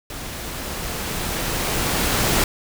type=noise with level ramp; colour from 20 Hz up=pink; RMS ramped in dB=-33 to -18 dBFS; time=0.1-2.44 s; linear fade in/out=2 ms; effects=none